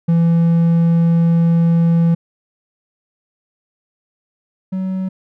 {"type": "tone pair in turn", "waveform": "triangle", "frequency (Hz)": [167.6, 188.12], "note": ["E3", "F#3"], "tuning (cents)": [29, 29], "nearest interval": "major second", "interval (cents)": 200, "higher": "second", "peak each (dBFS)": [-8, -16], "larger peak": "first", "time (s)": [[0.08, 2.15], [4.72, 5.09]], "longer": "first", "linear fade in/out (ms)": 10, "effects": []}